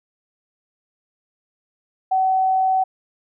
sine tone, 757 Hz, F#5, 39 cents sharp, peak -15 dBFS, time 2.11-2.84 s, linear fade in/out 10 ms, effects none

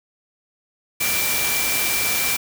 sine tone in noise, 2349 Hz, D7, in tune, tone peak -25 dBFS, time 1-2.37 s, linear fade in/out 10 ms, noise white, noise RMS -22 dBFS, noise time 1-2.37 s, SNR -6 dB, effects none

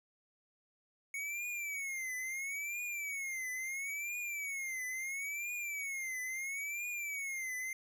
square tone with vibrato, 2215 Hz, C#7, 2 cents flat, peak -38 dBFS, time 1.14-7.73 s, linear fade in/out 2 ms, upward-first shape triangle, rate 0.74 Hz, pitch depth 180 cents each way, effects none

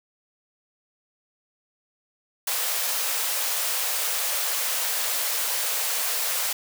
white high-pass noise, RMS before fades -26 dBFS, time 2.47-6.53 s, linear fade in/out 5 ms, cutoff 450 Hz, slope 96 dB/octave, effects none

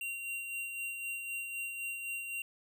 square tone with tremolo, 2760 Hz, F7, 21 cents flat, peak -36 dBFS, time 0.01-2.42 s, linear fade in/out 2 ms, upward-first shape sine, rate 3.9 Hz, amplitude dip 40%, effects none

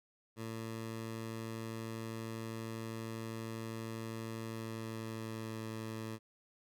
15% pulse tone with pitch glide, 112.5 to 111.02 Hz, A2 to A2, +39 to +16 cents, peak -34 dBFS, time 0.36-6.19 s, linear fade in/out 50 ms, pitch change -23 cents, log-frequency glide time 4.5-5.61 s, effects none

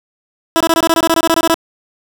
15% pulse tone bursts, 329.6 Hz, E4, in tune, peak -3 dBFS, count 15, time 0.56-1.543 s, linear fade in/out 0 ms, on 45 ms, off 22 ms, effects none

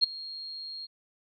sine tone with ADSR envelope, 4251 Hz, C8, 27 cents sharp, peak -16 dBFS, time 0.01-0.87 s, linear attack 26 ms, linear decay 11 ms, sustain -21 dB, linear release 25 ms, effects none

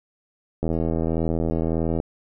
click train, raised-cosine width 2 ms, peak -11 dBFS, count 113, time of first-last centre 0.63-2.001 s, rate 81.7 Hz, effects none

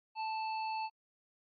harmonic tone, 880 Hz, A5, in tune, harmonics 1 / 3 / 5, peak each -35 / -45 / -49 dBFS, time 0.15-0.9 s, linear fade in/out 50 ms, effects AAC 48 kbps

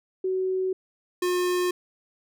sine / square tone pair in turn, 374.9 / 359.1 Hz, F#4 / F4, +23 / +48 cents, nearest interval minor second, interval 75 cents, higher first, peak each -23 dBFS, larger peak neither, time 0.24-0.73 / 1.22-1.71 s, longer neither, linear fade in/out 5 ms, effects none

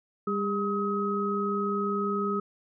sine tone cluster, 200.4 / 404.4 / 1270 Hz, G3 / G#4 / D#6, +38 / -46 / +35 cents, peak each -30 dBFS, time 0.27-2.4 s, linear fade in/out 5 ms, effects none

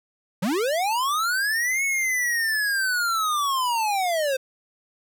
square linear two-way sweep, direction up then down, 162.2 to 2217 to 513 Hz, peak -22 dBFS, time 0.42-4.37 s, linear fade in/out 10 ms, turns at 1.84 s, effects none

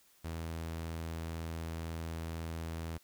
sawtooth tone, 82 Hz, E2, 9 cents flat, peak -34 dBFS, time 0.24-2.98 s, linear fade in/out 10 ms, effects white hiss -66 dBFS RMS until 3.03 s

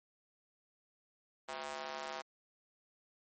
square tone with high-pass filter, 72.7 Hz, D2, 17 cents flat, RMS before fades -43 dBFS, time 1.48-2.22 s, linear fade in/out 10 ms, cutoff 730 Hz, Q 1.5, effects MP3 32 kbps

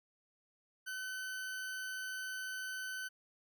40% pulse tone, 1518 Hz, F#6, 44 cents sharp, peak -39 dBFS, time 0.86-3.09 s, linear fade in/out 20 ms, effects none

